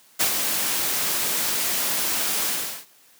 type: noise with ADSR envelope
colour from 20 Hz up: white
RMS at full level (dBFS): -19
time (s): 0.19-2.86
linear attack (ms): 20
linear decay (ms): 95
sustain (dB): -5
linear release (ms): 380
effects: white hiss -55 dBFS RMS until 3.19 s + high-pass 150 Hz 12 dB/octave